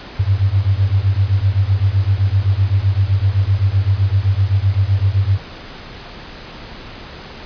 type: beating tone pair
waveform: sine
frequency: 93.8 / 101.6 Hz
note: F#2 / G#2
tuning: +24 / -38 cents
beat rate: 7.8 Hz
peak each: -15 dBFS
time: 0.19-5.38 s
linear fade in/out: 10 ms
effects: pink hiss -34 dBFS RMS until 7.45 s + resampled to 11025 Hz